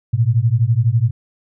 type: beating tone pair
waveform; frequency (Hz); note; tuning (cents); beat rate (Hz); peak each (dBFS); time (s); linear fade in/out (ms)
sine; 110 / 122; A2 / B2; 0 / -21; 12; -15; 0.13-1.11; 10
effects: none